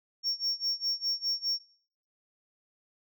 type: tone with tremolo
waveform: sine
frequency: 5500 Hz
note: F8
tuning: 27 cents flat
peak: -23 dBFS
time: 0.23-1.61 s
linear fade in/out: 50 ms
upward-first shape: sine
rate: 4.9 Hz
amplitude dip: 90%
effects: noise-tail reverb RT60 0.6 s tail -26 dB re dry + tanh soft clip ceiling -25 dBFS